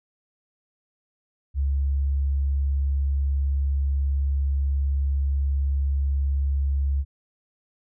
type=tone; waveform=sine; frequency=69.3 Hz; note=C#2; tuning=in tune; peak=-20 dBFS; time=1.54-7.05 s; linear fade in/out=50 ms; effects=none